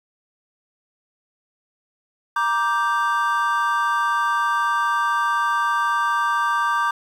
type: chord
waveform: triangle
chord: G minor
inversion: first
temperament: just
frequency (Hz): 940.8 / 1176 / 1568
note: Bb5 / D6 / G6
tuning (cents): +16 / +2 / 0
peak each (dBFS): -22 / -19 / -22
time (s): 2.36-6.91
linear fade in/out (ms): 5
effects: 8-bit